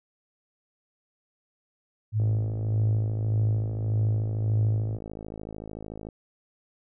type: tone with tremolo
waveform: sine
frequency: 107.7 Hz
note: A2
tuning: 37 cents flat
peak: -20 dBFS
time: 2.12-4.99 s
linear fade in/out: 50 ms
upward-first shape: sine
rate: 1.7 Hz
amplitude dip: 55%
type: click train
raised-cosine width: 2 ms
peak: -25 dBFS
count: 209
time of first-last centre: 2.2-6.088 s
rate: 53.5 Hz
effects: none